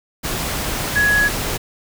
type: tone in noise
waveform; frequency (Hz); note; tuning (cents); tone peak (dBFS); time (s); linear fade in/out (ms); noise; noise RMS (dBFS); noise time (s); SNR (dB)
sine; 1676; G#6; +15; -13; 0.95-1.29; 20; pink; -23; 0.23-1.58; +7
effects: none